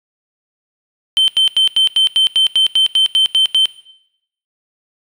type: tone bursts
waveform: triangle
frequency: 3096 Hz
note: G7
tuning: 22 cents flat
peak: -6 dBFS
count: 13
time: 1.17-3.656 s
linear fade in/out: 0 ms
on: 110 ms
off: 88 ms
effects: noise-tail reverb RT60 0.8 s tail -19 dB re dry + tanh soft clip ceiling -3 dBFS